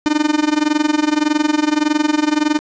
45% pulse tone with amplitude modulation, 302.2 Hz, D4, 50 cents sharp, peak -10 dBFS, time 0.06-2.59 s, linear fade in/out 0 ms, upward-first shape sine, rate 21.7 Hz, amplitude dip 90%, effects resampled to 16000 Hz + 7-bit

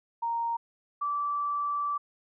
sine tone pair in turn, 930 / 1161.3 Hz, A#5 / D6, -4 / -20 cents, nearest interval major third, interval 384 cents, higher second, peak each -27 dBFS, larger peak neither, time 0.22-0.57 / 1.01-1.98 s, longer second, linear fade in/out 10 ms, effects none

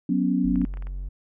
sine chord, F# suspended fourth, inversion none, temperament just, 185 / 246.7 / 277.5 Hz, F#3 / B3 / C#4, 0 / -2 / +2 cents, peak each -24 dBFS, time 0.09-0.65 s, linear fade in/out 5 ms
triangle tone, 46.25 Hz, F#1, in tune, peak -27 dBFS, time 0.44-1.09 s, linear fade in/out 10 ms
clicks, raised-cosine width 0.5 ms, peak -30 dBFS, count 7, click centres 0.558 / 0.616 / 0.651 / 0.739 / 0.772 / 0.824 / 0.87 s
effects none

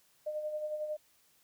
sine tone with tremolo, 608 Hz, D#5, 40 cents flat, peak -32 dBFS, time 0.26-0.97 s, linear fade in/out 10 ms, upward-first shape sine, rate 11 Hz, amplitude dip 50%, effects white hiss -68 dBFS RMS until 1.43 s

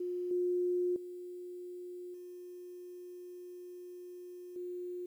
sine tone with level steps, 357.5 Hz, F4, 41 cents sharp, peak -34 / -29 / -42 / -45 / -38 dBFS, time 0-5.06 s, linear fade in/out 5 ms, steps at 0.31 / 0.96 / 2.14 / 4.56 s, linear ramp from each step 2 ms, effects 11-bit

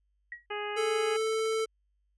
sine tone with exponential decay, 1910 Hz, A#6, 42 cents sharp, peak -34 dBFS, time 0.32-0.46 s, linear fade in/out 2 ms, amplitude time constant 30 ms
harmonic tone, 415.3 Hz, G#4, in tune, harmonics 1 / 2 / 3 / 4 / 5 / 6 / 7, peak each -36 / -39 / -41 / -42 / -43 / -44 / -44 dBFS, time 0.5-1.17 s, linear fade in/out 10 ms
square tone with pitch glide, 440 to 442.8 Hz, A4 to A4, 0 to +11 cents, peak -28 dBFS, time 0.76-1.66 s, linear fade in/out 20 ms, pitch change +11 cents, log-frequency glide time 1.1-1.47 s
effects added 50 Hz sine -70 dBFS peak until 2.17 s + resampled to 24000 Hz

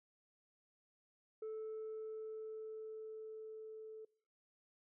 sine tone with level ramp, 437.5 Hz, A4, 10 cents flat, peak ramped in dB -39 to -48 dBFS, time 1.42-4.05 s, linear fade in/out 5 ms, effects noise-tail reverb RT60 0.5 s tail -23 dB re dry + tanh soft clip ceiling -41 dBFS

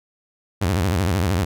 sawtooth tone with vibrato, 91.2 Hz, F#2, 24 cents flat, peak -14 dBFS, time 0.61-1.45 s, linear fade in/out 10 ms, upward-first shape sine, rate 13 Hz, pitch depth 220 cents each way, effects none

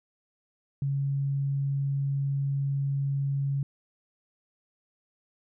sine tone, 138.9 Hz, C#3, 4 cents sharp, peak -25 dBFS, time 0.82-3.63 s, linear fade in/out 2 ms, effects none

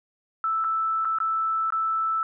sine tone with dropouts, 1318.5 Hz, E6, in tune, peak -22 dBFS, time 0.44-2.23 s, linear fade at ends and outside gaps 1 ms, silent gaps 0.641-0.645 / 1.048-1.053 / 1.186-1.202 / 1.704-1.723 s, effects none

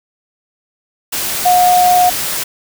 sine tone in noise, 721 Hz, F#5, 45 cents flat, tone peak -7 dBFS, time 1.45-2.1 s, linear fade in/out 10 ms, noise white, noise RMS -19 dBFS, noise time 1.12-2.44 s, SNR +9 dB, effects none

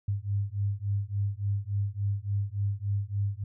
sine beating tone pair, 99.1 / 102.6 Hz, G2 / G#2, +19 / -21 cents, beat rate 3.5 Hz, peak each -30 dBFS, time 0.08-3.44 s, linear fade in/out 5 ms, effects none

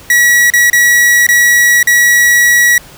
45% pulse tone with dropouts, 1926 Hz, B6, 44 cents flat, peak -5 dBFS, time 0.1-2.78 s, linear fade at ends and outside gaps 2 ms, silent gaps 0.502-0.536 / 0.7-0.73 / 1.267-1.288 / 1.829-1.872 s, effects pink hiss -36 dBFS RMS until 2.97 s

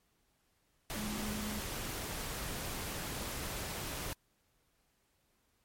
sine tone in noise, 211.2 Hz, G#3, 29 cents sharp, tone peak -39 dBFS, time 0.96-1.59 s, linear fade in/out 0 ms, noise pink, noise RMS -40 dBFS, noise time 0.9-4.13 s, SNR -2 dB, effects pink hiss -75 dBFS RMS until 5.64 s + MP3 64 kbps

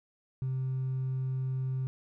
triangle tone with hard clipping, 130.81 Hz, C3, in tune, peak -29 dBFS, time 0.42-1.87 s, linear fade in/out 0 ms, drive 2 dB, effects none

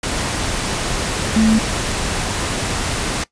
sine tone in noise, 220 Hz, A3, in tune, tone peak -10 dBFS, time 1.36-1.59 s, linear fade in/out 5 ms, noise pink, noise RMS -21 dBFS, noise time 0.03-3.24 s, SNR +8 dB, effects noise-tail reverb RT60 0.1 s tail -19 dB re dry + resampled to 22050 Hz

